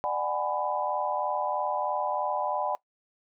sine chord, G# half-diminished seventh, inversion second, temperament just, 598 / 747.5 / 830.6 / 996.7 Hz, D5 / F#5 / G#5 / B5, +31 / +17 / 0 / +16 cents, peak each -32 dBFS, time 0.04-2.75 s, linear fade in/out 0 ms, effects noise-tail reverb RT60 0.1 s tail -20 dB re dry

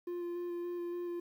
triangle tone with vibrato, 348.9 Hz, F4, 2 cents flat, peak -34 dBFS, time 0.07-1.2 s, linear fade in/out 5 ms, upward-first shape square, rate 3.5 Hz, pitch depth 10 cents each way, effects 11-bit

